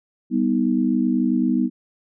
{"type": "chord", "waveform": "sine", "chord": "G augmented", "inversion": "none", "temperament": "equal with one note detuned", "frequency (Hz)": [196, 246.9, 314.6], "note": ["G3", "B3", "D#4"], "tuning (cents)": [0, 0, 19], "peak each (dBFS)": [-23, -19, -23], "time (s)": [0.3, 1.7], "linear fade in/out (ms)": 50, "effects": []}